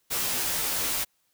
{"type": "noise with comb filter", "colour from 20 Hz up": "white", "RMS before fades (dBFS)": -28, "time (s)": [0.1, 1.05], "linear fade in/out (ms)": 20, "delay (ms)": 14, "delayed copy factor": -0.65, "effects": ["white hiss -71 dBFS RMS until 1.33 s"]}